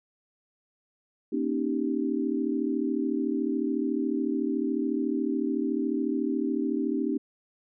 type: chord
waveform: sine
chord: Eb dominant seventh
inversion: second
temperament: equal with one note detuned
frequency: 237.2 / 277.2 / 311.1 / 392 Hz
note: Bb3 / Db4 / Eb4 / G4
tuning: +30 / 0 / 0 / 0 cents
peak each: -31 / -29 / -30 / -33 dBFS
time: 1.32-7.18 s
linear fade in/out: 10 ms
effects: none